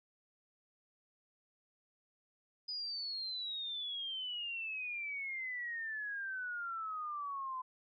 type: exponential sweep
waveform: sine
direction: down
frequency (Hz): 4994 to 1017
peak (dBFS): -38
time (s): 2.68-7.62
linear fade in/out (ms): 10
effects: none